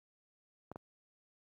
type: clicks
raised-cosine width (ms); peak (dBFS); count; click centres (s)
1; -30; 2; 0.716 / 0.759
effects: high-pass 80 Hz 12 dB/octave + 12-bit